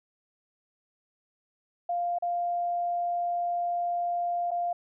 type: tone with dropouts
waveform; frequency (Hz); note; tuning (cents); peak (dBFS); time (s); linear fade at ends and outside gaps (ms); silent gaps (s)
sine; 698.5; F5; 0; -26; 1.89-4.73; 5; 2.186-2.223 / 4.508-4.514
effects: none

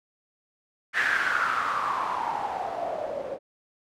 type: noise with low-pass filter sweep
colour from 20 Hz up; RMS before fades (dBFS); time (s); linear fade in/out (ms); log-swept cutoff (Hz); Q
blue; -28; 0.93-3.39; 50; 1800 to 520; 7
effects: none

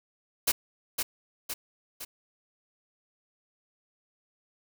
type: noise with echo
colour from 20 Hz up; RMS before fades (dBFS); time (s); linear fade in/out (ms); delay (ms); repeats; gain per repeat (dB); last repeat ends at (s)
white; -24; 0.47-0.52; 10; 510; 3; -5; 2.05
effects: none

